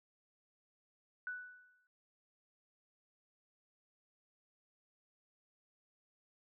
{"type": "tone with exponential decay", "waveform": "sine", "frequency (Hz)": 1485, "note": "F#6", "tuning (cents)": 6, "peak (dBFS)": -37, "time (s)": [1.27, 1.87], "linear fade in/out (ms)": 1, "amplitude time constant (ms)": 130, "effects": []}